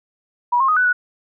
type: tone with pitch steps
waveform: sine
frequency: 968 / 1071 / 1249 / 1491 / 1470 Hz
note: B5 / C6 / D#6 / F#6 / F#6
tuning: -35 / +40 / +6 / +13 / -12 cents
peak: -13 dBFS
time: 0.52-0.93 s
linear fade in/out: 10 ms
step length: 82 ms
effects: none